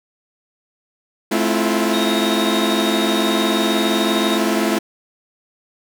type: chord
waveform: sawtooth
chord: F major seventh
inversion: first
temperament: equal with one note detuned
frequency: 215.6 / 261.6 / 329.6 / 349.2 Hz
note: A3 / C4 / E4 / F4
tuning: -35 / 0 / 0 / 0 cents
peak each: -16 / -20 / -17 / -19 dBFS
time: 1.31-4.79 s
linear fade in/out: 10 ms
type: tone with tremolo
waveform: triangle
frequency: 3729 Hz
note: A#7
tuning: in tune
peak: -21 dBFS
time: 1.93-4.38 s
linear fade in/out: 10 ms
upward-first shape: sine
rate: 13 Hz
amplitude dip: 35%
effects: none

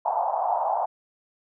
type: band-pass noise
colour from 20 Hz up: white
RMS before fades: -25 dBFS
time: 0.05-0.86 s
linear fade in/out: 10 ms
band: 680 to 900 Hz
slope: 48 dB/octave
effects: none

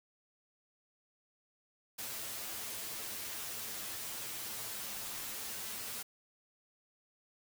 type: noise with comb filter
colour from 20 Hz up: white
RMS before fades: -42 dBFS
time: 1.98-6.03 s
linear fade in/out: 10 ms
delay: 9.1 ms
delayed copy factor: +0.7
effects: none

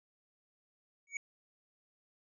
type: tone with exponential growth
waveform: square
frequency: 2246 Hz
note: C#7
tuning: 22 cents sharp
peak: -32 dBFS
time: 1.07-1.17 s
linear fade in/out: 2 ms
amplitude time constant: 20 ms
effects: resampled to 22050 Hz

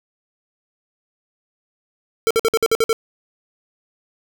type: tone bursts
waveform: square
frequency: 451.1 Hz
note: A4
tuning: 43 cents sharp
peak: -14 dBFS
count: 8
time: 2.27-2.929 s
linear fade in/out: 0 ms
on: 36 ms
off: 53 ms
effects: none

